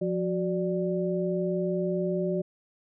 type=tone cluster; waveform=sine; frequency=176.8 / 370.5 / 589 Hz; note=F3 / F#4 / D5; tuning=+22 / +2 / +5 cents; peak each=-29 / -29 / -31 dBFS; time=0.01-2.42 s; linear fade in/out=10 ms; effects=none